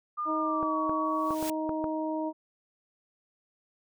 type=tone with pitch glide; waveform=sine; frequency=1208 to 1127.1 Hz; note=D6 to C#6; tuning=+48 to +28 cents; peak=-29 dBFS; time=0.17-1.35 s; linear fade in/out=20 ms; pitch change=-120 cents; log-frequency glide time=0.4-0.77 s
type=harmonic tone; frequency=313.5 Hz; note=D#4; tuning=13 cents sharp; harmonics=1 / 2 / 3; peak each=-31 / -34 / -36 dBFS; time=0.25-2.33 s; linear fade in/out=50 ms
type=clicks; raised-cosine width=1 ms; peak=-21 dBFS; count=6; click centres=0.629 / 0.895 / 1.307 / 1.427 / 1.693 / 1.842 s
type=noise with exponential growth; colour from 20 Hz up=white; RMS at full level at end=-35 dBFS; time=1.05-1.5 s; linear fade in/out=2 ms; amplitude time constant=97 ms
effects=none